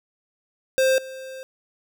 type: tone with level steps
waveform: square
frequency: 525 Hz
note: C5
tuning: 6 cents sharp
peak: -17 / -35 dBFS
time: 0.78-1.43 s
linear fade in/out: 0 ms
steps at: 0.98 s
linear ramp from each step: 2 ms
effects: none